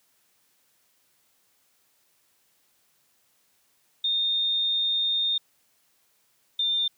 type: tone pair in turn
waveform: sine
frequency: 3655 / 3603 Hz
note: A#7 / A7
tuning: -35 / +40 cents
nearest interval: unison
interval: 25 cents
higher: first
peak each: -22 dBFS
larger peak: neither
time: 4.04-5.38 / 6.59-6.88 s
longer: first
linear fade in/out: 5 ms
effects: white hiss -67 dBFS RMS until 6.97 s + high-pass 80 Hz 12 dB/octave